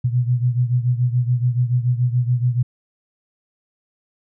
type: beating tone pair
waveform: sine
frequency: 121.5 / 128.5 Hz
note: B2 / C3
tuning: -28 / -31 cents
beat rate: 7 Hz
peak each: -17 / -21 dBFS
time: 0.04-2.63 s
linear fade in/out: 10 ms
effects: none